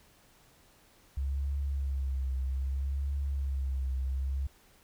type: tone with vibrato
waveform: sine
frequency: 67.7 Hz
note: C#2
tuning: 40 cents flat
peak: -29 dBFS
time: 1.17-4.47 s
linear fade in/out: 5 ms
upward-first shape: triangle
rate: 0.63 Hz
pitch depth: 65 cents each way
effects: pink hiss -62 dBFS RMS until 4.83 s